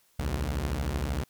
sawtooth beating tone pair, 61.74 / 74.74 Hz, B1 / D2, 0 / +31 cents, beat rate 13 Hz, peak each -27 dBFS, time 0.19-1.24 s, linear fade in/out 5 ms, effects white hiss -66 dBFS RMS until 1.29 s

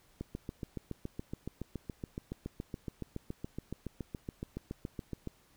click train, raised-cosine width 3 ms, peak -25 dBFS, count 37, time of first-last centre 0.21-5.273 s, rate 7.11 Hz, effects pink hiss -66 dBFS RMS until 5.56 s

